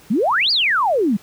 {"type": "exponential two-way sweep", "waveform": "sine", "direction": "up then down", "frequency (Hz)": [185, 4978, 185], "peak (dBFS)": -14, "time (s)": [0.1, 1.17], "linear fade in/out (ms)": 10, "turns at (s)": 0.51, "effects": ["pink hiss -47 dBFS RMS until 1.22 s", "high-pass 60 Hz 12 dB/octave"]}